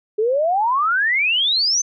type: exponential sweep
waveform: sine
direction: up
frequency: 413.1 to 6310 Hz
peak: -15 dBFS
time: 0.18-1.82 s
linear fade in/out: 10 ms
effects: none